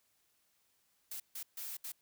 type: noise bursts at uneven times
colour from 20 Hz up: blue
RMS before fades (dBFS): -43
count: 4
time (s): 1.11-1.2 / 1.35-1.43 / 1.57-1.77 / 1.84-1.92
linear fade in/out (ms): 5
effects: white hiss -75 dBFS RMS until 2.01 s